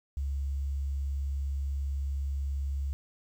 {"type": "tone", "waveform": "sine", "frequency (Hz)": 69.3, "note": "C#2", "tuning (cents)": 0, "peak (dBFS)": -29, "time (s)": [0.17, 2.93], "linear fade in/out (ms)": 0, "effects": ["10-bit"]}